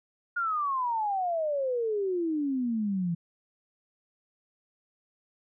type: exponential sweep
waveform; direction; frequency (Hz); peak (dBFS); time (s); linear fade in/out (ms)
sine; down; 1438 to 165.5; -26; 0.36-3.15; 10
effects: none